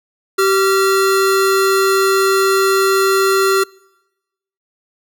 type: tone pair together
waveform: square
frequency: 386.1 / 1378 Hz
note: G4 / F6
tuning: -26 / -24 cents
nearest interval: octave + minor seventh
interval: 2202 cents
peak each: -13 / -17 dBFS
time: 0.38-3.64 s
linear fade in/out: 10 ms
effects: noise-tail reverb RT60 1.0 s tail -26 dB re dry